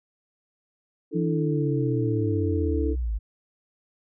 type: chord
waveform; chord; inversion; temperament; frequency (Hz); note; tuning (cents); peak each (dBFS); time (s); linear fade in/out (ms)
sine; D suspended second; none; equal; 293.7 / 329.6 / 440; D4 / E4 / A4; 0 / 0 / 0; -29 / -29 / -29; 1.11-2.96; 50
type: linear sweep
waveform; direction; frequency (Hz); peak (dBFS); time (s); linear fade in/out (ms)
sine; down; 172.3 to 50; -24; 1.14-3.19; 20
effects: none